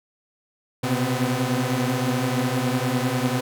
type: tone cluster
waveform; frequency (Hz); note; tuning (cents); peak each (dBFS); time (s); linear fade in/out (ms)
sawtooth; 122.1 / 132 / 247.7 / 258; B2 / C3 / B3 / C4; -19 / +16 / +5 / -24; -23; 0.83-3.41; 10
effects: none